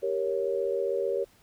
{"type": "chord", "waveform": "sine", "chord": "G diminished", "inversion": "none", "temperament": "equal with one note detuned", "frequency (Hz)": [392, 467.5, 554.4], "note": ["G4", "Bb4", "Db5"], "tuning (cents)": [0, 5, 0], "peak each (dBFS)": -30, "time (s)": [0.02, 1.25], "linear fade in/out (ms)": 20, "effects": ["pink hiss -61 dBFS RMS until 1.42 s"]}